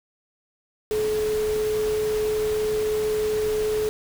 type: tone in noise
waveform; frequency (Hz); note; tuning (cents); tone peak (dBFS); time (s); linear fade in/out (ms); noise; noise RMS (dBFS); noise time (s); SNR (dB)
sine; 428.5; A4; -46; -21; 0.91-3.89; 0; pink; -35; 0.91-3.89; +11
effects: none

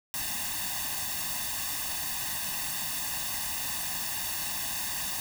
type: noise with comb filter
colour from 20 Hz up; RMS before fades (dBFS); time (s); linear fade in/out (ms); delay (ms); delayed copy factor
white; -33; 0.14-5.2; 0; 1.1; +0.9
effects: none

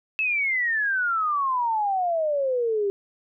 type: exponential sweep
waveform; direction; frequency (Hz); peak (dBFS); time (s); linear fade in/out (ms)
sine; down; 2638 to 392; -21; 0.19-2.9; 0
effects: none

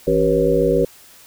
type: harmonic tone with a mistuned harmonic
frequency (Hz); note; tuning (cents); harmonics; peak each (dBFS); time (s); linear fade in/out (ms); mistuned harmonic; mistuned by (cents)
54.7; A1; -9; 1 / 3 / 5 / 7 / 9 / 10; -26 / -23 / -23 / -19 / -17 / -21; 0.07-0.85; 5; 9; -45
effects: white hiss -46 dBFS RMS until 1.26 s

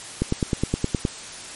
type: click train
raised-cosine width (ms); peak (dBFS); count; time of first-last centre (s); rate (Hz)
3; -7; 9; 0.22-1.052; 9.62
effects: white hiss -37 dBFS RMS until 1.55 s + MP3 48 kbps

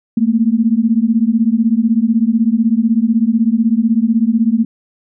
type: beating tone pair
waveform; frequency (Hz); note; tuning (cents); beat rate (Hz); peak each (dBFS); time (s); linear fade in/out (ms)
sine; 218.8 / 234.8; A3 / A#3; -9 / +13; 16; -13; 0.17-4.65; 5
effects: none

